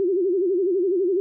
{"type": "tone with vibrato", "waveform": "sine", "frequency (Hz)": 370, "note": "F#4", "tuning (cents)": 0, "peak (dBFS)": -18, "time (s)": [0, 1.2], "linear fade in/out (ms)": 0, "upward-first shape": "sine", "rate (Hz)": 12, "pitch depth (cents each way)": 140, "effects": []}